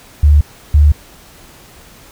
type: tone pair in turn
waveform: sine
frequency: 73.6 / 73.93 Hz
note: D2 / D2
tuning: +4 / +12 cents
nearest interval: unison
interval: 8 cents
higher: second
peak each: -4 dBFS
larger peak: neither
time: 0.23-0.41 / 0.74-0.92 s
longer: neither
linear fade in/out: 5 ms
effects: pink hiss -41 dBFS RMS until 2.11 s